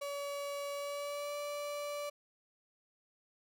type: tone with pitch glide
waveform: 35% pulse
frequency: 568 to 581.9 Hz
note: C#5 to D5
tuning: +42 to -16 cents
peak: -36 dBFS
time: 0.01-2.1 s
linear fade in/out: 10 ms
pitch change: +42 cents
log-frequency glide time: 0.74-1.36 s
effects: none